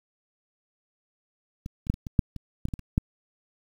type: clicks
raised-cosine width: 5 ms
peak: -22 / -27 / -9 / -24 / -22 / -6 / -24 / -14 / -27 / -18 / -29 / -9 dBFS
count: 12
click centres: 1.661 / 1.869 / 1.9 / 1.941 / 2.068 / 2.192 / 2.363 / 2.654 / 2.686 / 2.738 / 2.793 / 2.979 s
effects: 8-bit